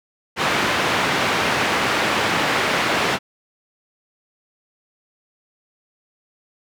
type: band-pass noise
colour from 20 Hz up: white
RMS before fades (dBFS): -20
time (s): 0.36-3.19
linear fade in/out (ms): 50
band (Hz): 120 to 2200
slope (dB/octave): 12
effects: none